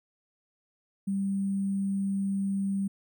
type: tone with sample-and-hold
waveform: sine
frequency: 196 Hz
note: G3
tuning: in tune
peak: -26 dBFS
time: 1.07-2.88 s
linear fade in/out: 10 ms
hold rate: 8820 Hz
effects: none